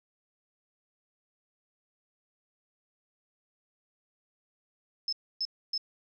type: tone bursts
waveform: sine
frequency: 5230 Hz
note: E8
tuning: 15 cents flat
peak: -28 dBFS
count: 3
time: 5.08-5.778 s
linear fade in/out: 2 ms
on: 46 ms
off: 280 ms
effects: 11-bit